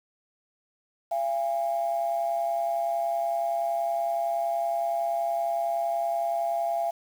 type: tone pair together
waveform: sine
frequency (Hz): 681.3 / 812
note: F5 / G#5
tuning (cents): -43 / -39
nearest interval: minor third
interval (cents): 304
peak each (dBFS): -25 / -30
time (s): 1.11-6.91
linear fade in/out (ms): 10
effects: tanh soft clip ceiling -17 dBFS + 8-bit